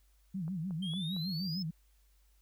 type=tone with vibrato; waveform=sine; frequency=174.6 Hz; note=F3; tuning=in tune; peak=-34 dBFS; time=0.34-1.71 s; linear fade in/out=10 ms; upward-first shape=sine; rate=6.6 Hz; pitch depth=200 cents each way
type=click train; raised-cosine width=1 ms; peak=-39 dBFS; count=4; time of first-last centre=0.48-1.165 s; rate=4.38 Hz
type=exponential sweep; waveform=triangle; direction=up; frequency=3140 to 5260 Hz; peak=-38 dBFS; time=0.82-1.63 s; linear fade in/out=10 ms
effects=added 50 Hz sine -64 dBFS peak until 2.41 s + white hiss -74 dBFS RMS until 2.41 s